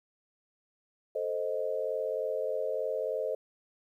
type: chord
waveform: sine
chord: A diminished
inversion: none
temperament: equal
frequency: 440 / 523.3 / 622.3 Hz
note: A4 / C5 / Eb5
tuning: 0 / 0 / 0 cents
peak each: -35 / -33 / -34 dBFS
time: 1.15-3.35 s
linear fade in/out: 5 ms
effects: 11-bit